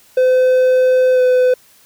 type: tone with pitch glide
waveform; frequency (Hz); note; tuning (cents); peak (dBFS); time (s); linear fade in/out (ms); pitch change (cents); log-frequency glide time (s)
triangle; 511 to 504.8; C5 to B4; -41 to +38; -7; 0.17-1.54; 5; -21; 1.13-1.21
effects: white hiss -49 dBFS RMS until 1.85 s